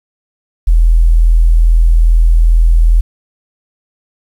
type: tone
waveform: sine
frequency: 41.2 Hz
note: E1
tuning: in tune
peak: -4 dBFS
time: 0.67-3.01 s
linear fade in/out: 10 ms
effects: 7-bit